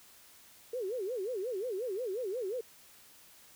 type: tone with vibrato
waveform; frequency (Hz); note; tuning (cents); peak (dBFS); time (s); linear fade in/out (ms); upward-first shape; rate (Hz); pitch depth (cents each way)
sine; 436.4; A4; -14; -33; 0.73-2.61; 5; sine; 5.6; 290
effects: white hiss -58 dBFS RMS until 3.55 s